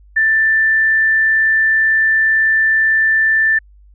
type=tone; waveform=sine; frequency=1771 Hz; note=A6; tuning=11 cents sharp; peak=-10 dBFS; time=0.16-3.59 s; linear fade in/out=10 ms; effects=added 50 Hz sine -42 dBFS peak until 3.94 s